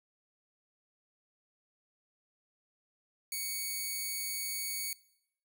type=tone; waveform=5% pulse; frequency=2234 Hz; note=C#7; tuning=13 cents sharp; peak=-25 dBFS; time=3.32-4.93 s; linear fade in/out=2 ms; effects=noise-tail reverb RT60 0.7 s tail -20 dB re dry